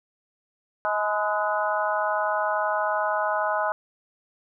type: harmonic tone with a mistuned harmonic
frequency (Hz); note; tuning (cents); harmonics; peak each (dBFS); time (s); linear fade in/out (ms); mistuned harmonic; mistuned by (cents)
210.5; G#3; +24; 3 / 4 / 5 / 6 / 7; -27 / -28 / -29 / -30 / -30; 0.85-3.72; 0; 5; -55
effects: none